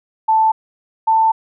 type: tone pair in turn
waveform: sine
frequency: 881 / 889.2 Hz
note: A5 / A5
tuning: +2 / +18 cents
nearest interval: unison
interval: 16 cents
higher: second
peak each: -10 dBFS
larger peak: neither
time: 0.28-0.52 / 1.07-1.32 s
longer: second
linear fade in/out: 10 ms
effects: none